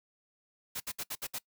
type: noise bursts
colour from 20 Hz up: white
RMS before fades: -37 dBFS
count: 6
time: 0.75-1.388 s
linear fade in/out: 10 ms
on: 53 ms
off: 64 ms
effects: noise-tail reverb RT60 0.1 s tail -22 dB re dry